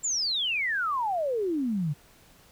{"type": "exponential sweep", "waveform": "sine", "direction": "down", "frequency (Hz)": [7459, 138.59], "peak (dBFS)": -25, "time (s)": [0.03, 1.94], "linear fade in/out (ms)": 20, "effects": ["pink hiss -57 dBFS RMS until 2.51 s"]}